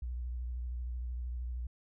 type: tone with vibrato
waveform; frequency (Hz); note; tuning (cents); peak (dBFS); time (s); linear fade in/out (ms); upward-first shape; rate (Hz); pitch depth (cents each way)
sine; 60.9; B1; -24; -35; 0.02-1.67; 5; sine; 13; 54
effects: none